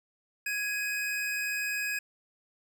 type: tone pair together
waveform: square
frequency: 1661.2 / 2518 Hz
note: G#6 / D#7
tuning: 0 / +20 cents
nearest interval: perfect fifth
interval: 720 cents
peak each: -34 / -33 dBFS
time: 0.46-1.99 s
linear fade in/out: 5 ms
effects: none